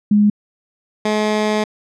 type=tone pair in turn; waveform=sine / 15% pulse; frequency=207.7 / 213 Hz; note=G#3 / G#3; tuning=0 / +44 cents; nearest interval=unison; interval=44 cents; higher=second; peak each=-9 dBFS; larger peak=neither; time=0.11-0.3 / 1.05-1.64 s; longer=second; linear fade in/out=5 ms; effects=low-pass 6000 Hz 12 dB/octave